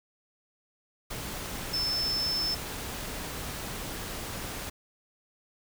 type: tone in noise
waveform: sine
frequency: 5274 Hz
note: E8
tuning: in tune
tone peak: -27 dBFS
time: 1.73-2.55 s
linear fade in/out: 10 ms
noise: pink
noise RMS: -37 dBFS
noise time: 1.1-4.7 s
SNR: +7 dB
effects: none